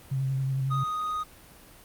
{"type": "tone with vibrato", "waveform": "sine", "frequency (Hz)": 133.9, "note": "C3", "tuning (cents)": 40, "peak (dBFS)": -25, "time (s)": [0.11, 0.84], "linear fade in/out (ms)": 10, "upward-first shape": "triangle", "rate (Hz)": 11, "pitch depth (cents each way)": 32}
{"type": "tone", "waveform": "triangle", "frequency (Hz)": 1244.5, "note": "D#6", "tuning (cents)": 0, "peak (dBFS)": -26, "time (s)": [0.7, 1.24], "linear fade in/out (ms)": 20}
{"effects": ["pink hiss -51 dBFS RMS until 1.84 s", "Opus 32 kbps"]}